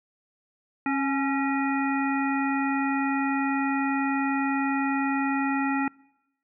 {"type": "harmonic tone with a mistuned harmonic", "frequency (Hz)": 273, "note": "C#4", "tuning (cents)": -26, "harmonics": [1, 3, 5, 7, 9], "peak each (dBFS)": [-25, -30, -32, -33, -35], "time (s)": [0.86, 5.88], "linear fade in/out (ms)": 2, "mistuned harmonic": 3, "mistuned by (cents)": 41, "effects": ["noise-tail reverb RT60 0.9 s tail -25 dB re dry"]}